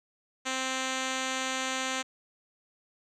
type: tone with low-pass filter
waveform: 5% pulse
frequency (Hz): 261.4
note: C4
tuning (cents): -1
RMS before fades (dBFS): -32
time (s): 0.45-2.03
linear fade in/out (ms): 20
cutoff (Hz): 6100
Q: 3.1
effects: none